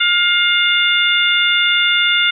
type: harmonic tone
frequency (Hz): 707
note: F5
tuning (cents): +21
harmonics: 2 / 3 / 4 / 5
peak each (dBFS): -17 / -17 / -17 / -17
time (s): 0-2.31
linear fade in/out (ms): 10
effects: none